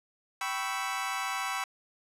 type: chord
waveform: 25% pulse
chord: C# half-diminished seventh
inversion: second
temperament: equal with one note detuned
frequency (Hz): 777.2 / 987.8 / 1108.7 / 1318.5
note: G5 / B5 / C#6 / E6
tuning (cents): -15 / 0 / 0 / 0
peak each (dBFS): -33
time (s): 0.41-1.64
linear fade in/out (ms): 2
effects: low-pass 12000 Hz 12 dB/octave